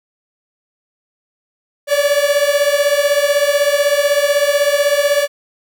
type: beating tone pair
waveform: 45% pulse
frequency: 567 / 583 Hz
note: C#5 / D5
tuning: +39 / -13 cents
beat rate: 16 Hz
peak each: -15 dBFS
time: 1.87-5.28 s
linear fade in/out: 50 ms
effects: none